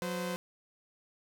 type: tone pair together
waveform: sawtooth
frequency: 181.73 / 514 Hz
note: F#3 / C5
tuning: -31 / -31 cents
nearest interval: octave + tritone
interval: 1800 cents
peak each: -32 / -33 dBFS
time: 0.02-0.36 s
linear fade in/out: 0 ms
effects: none